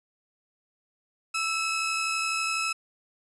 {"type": "tone pair together", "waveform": "sawtooth", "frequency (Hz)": [1325, 2578], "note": ["E6", "E7"], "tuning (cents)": [9, -39], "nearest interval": "octave", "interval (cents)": 1152, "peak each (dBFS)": [-26, -25], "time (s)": [1.34, 2.73], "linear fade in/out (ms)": 10, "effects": ["resampled to 24000 Hz"]}